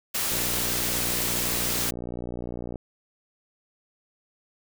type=noise; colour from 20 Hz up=white; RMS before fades=-27 dBFS; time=0.14-1.91 s; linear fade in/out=10 ms
type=click train; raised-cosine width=2 ms; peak=-21 dBFS; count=147; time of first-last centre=0.32-2.757 s; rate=59.9 Hz
effects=none